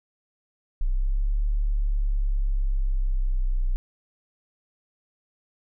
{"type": "linear two-way sweep", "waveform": "sine", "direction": "up then down", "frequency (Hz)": [30.87, 36.71, 30.87], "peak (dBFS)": -20, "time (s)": [0.81, 3.76], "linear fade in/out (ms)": 0, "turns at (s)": 1.43, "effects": []}